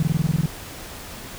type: tone bursts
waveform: triangle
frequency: 156.4 Hz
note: D#3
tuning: 9 cents sharp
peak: -12 dBFS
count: 10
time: 0-0.459 s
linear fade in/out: 2 ms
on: 27 ms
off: 21 ms
effects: tanh soft clip ceiling -13 dBFS + pink hiss -37 dBFS RMS until 1.38 s